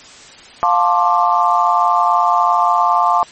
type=chord; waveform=sine; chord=D minor seventh; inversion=first; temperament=just; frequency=704.8 / 881 / 1057.2 / 1174.7 Hz; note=F5 / A5 / C6 / D6; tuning=+16 / +2 / +18 / 0 cents; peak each=-16 dBFS; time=0.63-3.23 s; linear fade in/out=0 ms; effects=white hiss -39 dBFS RMS until 3.31 s + MP3 32 kbps